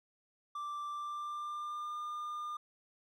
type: tone with pitch glide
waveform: triangle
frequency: 1174.7 to 1206.3 Hz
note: D6 to D6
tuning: 0 to +46 cents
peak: -36 dBFS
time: 0.55-2.57 s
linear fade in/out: 5 ms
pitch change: +46 cents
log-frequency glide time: 0.89-1.96 s
effects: none